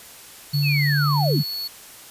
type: tone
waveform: square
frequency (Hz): 4399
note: C#8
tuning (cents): -14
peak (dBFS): -27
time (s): 0.53-1.68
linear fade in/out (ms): 10
type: tone with pitch glide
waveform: sine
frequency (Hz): 144.5 to 146.77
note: D3 to D3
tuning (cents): -28 to -1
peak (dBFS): -18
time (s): 0.53-1.43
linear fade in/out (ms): 20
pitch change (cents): +27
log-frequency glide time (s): 0.77-1.24
type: linear sweep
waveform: sine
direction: down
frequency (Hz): 2710 to 72.7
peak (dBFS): -22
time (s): 0.62-1.44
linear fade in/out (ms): 50
effects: white hiss -43 dBFS RMS until 2.1 s + resampled to 32000 Hz